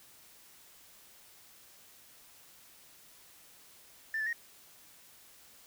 sine tone with pitch steps, 1778 / 1740 / 1865 Hz, A6 / A6 / A#6, +18 / -20 / 0 cents, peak -30 dBFS, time 4.14-4.329 s, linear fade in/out 2 ms, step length 63 ms, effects tanh soft clip ceiling -27 dBFS + white hiss -58 dBFS RMS until 5.66 s

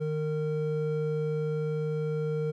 triangle tone pair together, 153.51 / 460 Hz, D#3 / A#4, -23 / -23 cents, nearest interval octave + perfect fifth, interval 1900 cents, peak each -28 dBFS, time 0-2.52 s, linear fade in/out 20 ms, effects none

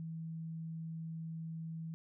sine tone, 162.5 Hz, E3, 24 cents flat, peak -40 dBFS, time 0-1.94 s, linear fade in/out 0 ms, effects none

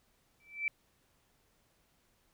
sine tone with exponential growth, 2326 Hz, D7, 17 cents flat, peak -27 dBFS, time 0.4-0.68 s, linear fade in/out 1 ms, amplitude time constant 59 ms, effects pink hiss -72 dBFS RMS until 2.33 s

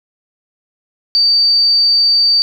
sine tone, 4617 Hz, D8, 30 cents flat, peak -8 dBFS, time 1.15-2.42 s, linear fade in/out 0 ms, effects 7-bit

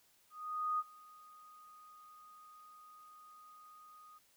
sine tone with ADSR envelope, 1240 Hz, D#6, 6 cents flat, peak -31 dBFS, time 0.3-4.19 s, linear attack 490 ms, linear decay 38 ms, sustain -24 dB, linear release 18 ms, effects white hiss -70 dBFS RMS until 4.36 s

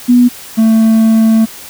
sine / triangle tone pair in turn, 244.9 / 222.5 Hz, B3 / A3, -14 / +20 cents, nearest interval major second, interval 166 cents, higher first, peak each -3 dBFS, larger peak neither, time 0.08-0.29 / 0.57-1.46 s, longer second, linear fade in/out 20 ms, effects white hiss -31 dBFS RMS until 1.69 s

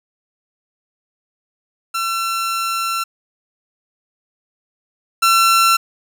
sawtooth tone pair in turn, 1350 / 1350 Hz, E6 / E6, +41 / +41 cents, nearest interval unison, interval 0 cents, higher neither, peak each -15 / -7 dBFS, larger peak second, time 1.94-3.04 / 5.22-5.77 s, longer first, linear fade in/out 10 ms, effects none

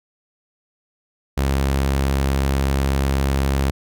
sawtooth tone, 68.1 Hz, C#2, 30 cents flat, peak -13 dBFS, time 1.37-3.71 s, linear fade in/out 10 ms, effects none

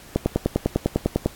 click train, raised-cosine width 2 ms, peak -5 dBFS, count 12, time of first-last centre 0.16-1.26 s, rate 10 Hz, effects pink hiss -45 dBFS RMS until 1.35 s + AAC 64 kbps

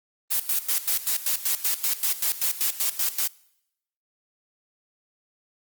blue noise with tremolo, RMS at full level -23 dBFS, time 0.3-3.28 s, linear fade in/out 20 ms, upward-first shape square, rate 5.2 Hz, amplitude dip 80%, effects noise-tail reverb RT60 0.8 s tail -24 dB re dry + Opus 24 kbps

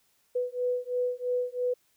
sine beating tone pair, 493.9 / 496.9 Hz, B4 / B4, 0 / +11 cents, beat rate 3 Hz, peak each -30 / -30 dBFS, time 0.35-1.74 s, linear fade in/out 10 ms, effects white hiss -69 dBFS RMS until 1.96 s

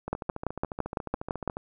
two click trains, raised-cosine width 1 ms, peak -13 / -20 dBFS, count 9 / 22, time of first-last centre 0.13-1.477 / 0.08-1.569 s, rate 5.94 / 14.1 Hz, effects none

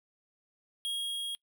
square tone with level ramp, 3277 Hz, G#7, 24 cents flat, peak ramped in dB -32 to -35 dBFS, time 0.85-1.35 s, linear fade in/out 0 ms, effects noise-tail reverb RT60 0.1 s tail -24 dB re dry

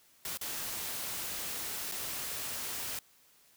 white noise with dropouts, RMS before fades -38 dBFS, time 0.25-2.99 s, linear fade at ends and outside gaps 2 ms, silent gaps 0.373-0.412 / 1.916-1.92 s, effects white hiss -64 dBFS RMS until 3.56 s

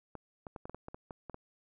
clicks, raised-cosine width 1 ms, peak -29 dBFS, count 11, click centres 0.153 / 0.468 / 0.562 / 0.655 / 0.696 / 0.746 / 0.884 / 0.945 / 1.108 / 1.297 / 1.344 s, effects none

